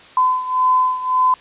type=beating tone pair; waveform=sine; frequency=1017 / 1018.8 Hz; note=C6 / C6; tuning=-50 / -46 cents; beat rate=1.8 Hz; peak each=-15 / -19 dBFS; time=0.17-1.34 s; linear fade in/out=2 ms; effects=white hiss -43 dBFS RMS until 1.4 s + resampled to 8000 Hz